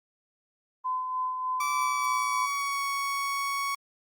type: tone with tremolo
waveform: sine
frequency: 1020 Hz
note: C6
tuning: 44 cents flat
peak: -26 dBFS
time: 0.84-2.47 s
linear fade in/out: 20 ms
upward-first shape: sine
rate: 3.3 Hz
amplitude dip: 40%
type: tone with pitch glide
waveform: 30% pulse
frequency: 1157 to 1113.7 Hz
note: D6 to C#6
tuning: -26 to +8 cents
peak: -25 dBFS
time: 1.6-3.75 s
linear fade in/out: 5 ms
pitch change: -66 cents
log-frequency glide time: 1.73-2.84 s
effects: Opus 24 kbps